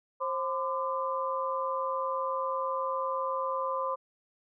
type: tone cluster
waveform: sine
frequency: 531 / 1019 / 1187 Hz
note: C5 / C6 / D6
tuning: +25 / -46 / +18 cents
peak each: -33 / -32 / -35 dBFS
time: 0.2-3.96 s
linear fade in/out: 20 ms
effects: none